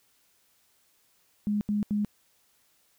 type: tone bursts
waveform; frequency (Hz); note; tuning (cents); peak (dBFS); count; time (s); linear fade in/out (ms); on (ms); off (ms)
sine; 207.7; G#3; 0; -24; 3; 1.47-2.048; 0; 140; 79
effects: white hiss -67 dBFS RMS until 2.98 s